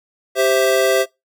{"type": "chord", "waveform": "square", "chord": "C major", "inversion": "second", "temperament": "equal", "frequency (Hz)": [392, 523.3, 659.3], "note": ["G4", "C5", "E5"], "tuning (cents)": [0, 0, 0], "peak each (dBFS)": [-19, -18, -18], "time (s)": [0.35, 1.06], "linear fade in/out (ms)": 50, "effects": ["noise-tail reverb RT60 0.2 s tail -22 dB re dry"]}